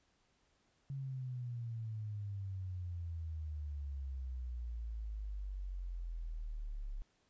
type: exponential sweep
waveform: sine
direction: down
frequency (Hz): 138.59 to 34.18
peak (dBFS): -39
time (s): 0.9-7.02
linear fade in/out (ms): 0
effects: pink hiss -75 dBFS RMS until 7.29 s + resampled to 16000 Hz